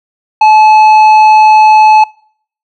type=tone with tanh clipping; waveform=triangle; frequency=862 Hz; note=A5; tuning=36 cents flat; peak=-3 dBFS; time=0.41-2.04 s; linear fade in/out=5 ms; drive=12 dB; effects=noise-tail reverb RT60 0.6 s tail -26 dB re dry